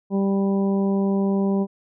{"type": "harmonic tone", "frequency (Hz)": 196.4, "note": "G3", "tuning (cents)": 4, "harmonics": [1, 2, 3, 4, 5], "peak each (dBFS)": [-19, -25, -32, -36, -37], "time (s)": [0.1, 1.67], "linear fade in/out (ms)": 50, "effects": []}